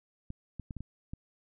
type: clicks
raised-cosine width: 5 ms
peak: -27 dBFS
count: 6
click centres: 0.304 / 0.597 / 0.708 / 0.767 / 0.806 / 1.135 s
effects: none